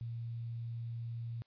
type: tone with quantisation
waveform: sine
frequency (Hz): 116.54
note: A#2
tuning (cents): 0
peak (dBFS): -38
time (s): 0.01-1.42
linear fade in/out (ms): 0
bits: 11
effects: white hiss -75 dBFS RMS until 1.46 s + resampled to 11025 Hz